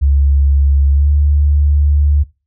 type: tone with pitch glide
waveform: sine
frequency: 69.8 to 72.76 Hz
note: C#2 to D2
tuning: +13 to -16 cents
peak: -8 dBFS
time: 0.01-2.24 s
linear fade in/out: 20 ms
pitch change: +71 cents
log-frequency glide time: 0.92-1.09 s
effects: noise-tail reverb RT60 0.3 s tail -20 dB re dry